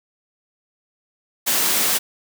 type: high-pass noise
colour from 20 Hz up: white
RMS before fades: -19 dBFS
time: 1.46-1.99 s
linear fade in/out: 20 ms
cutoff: 140 Hz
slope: 48 dB/octave
effects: none